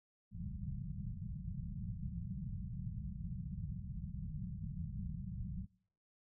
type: low-pass noise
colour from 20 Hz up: white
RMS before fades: -43 dBFS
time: 0.31-5.67 s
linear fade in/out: 50 ms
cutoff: 200 Hz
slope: 96 dB/octave
effects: noise-tail reverb RT60 0.6 s tail -24 dB re dry